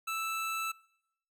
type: tone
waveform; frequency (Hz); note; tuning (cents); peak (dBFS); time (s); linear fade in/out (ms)
25% pulse; 1320; E6; +2; -29; 0.07-0.72; 10
effects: noise-tail reverb RT60 0.8 s tail -23 dB re dry